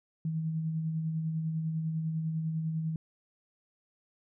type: tone with tremolo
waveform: sine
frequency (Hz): 160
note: D#3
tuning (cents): +49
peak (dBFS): -28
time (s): 0.25-2.96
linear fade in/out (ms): 2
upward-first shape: sine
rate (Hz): 10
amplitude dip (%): 35
effects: none